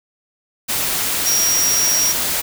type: tone in noise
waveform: sine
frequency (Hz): 5670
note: F8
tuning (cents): +25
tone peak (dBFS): -15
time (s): 1.25-2.13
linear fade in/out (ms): 20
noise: white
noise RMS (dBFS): -20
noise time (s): 0.68-2.42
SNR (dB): +2
effects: none